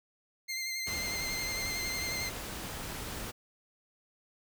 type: tone with vibrato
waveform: 20% pulse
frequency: 2093 Hz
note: C7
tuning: in tune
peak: -29 dBFS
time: 0.48-2.3 s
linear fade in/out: 20 ms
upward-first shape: sine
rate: 11 Hz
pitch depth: 26 cents each way
type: noise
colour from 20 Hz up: pink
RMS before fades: -40 dBFS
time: 0.86-3.32 s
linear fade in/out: 20 ms
effects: none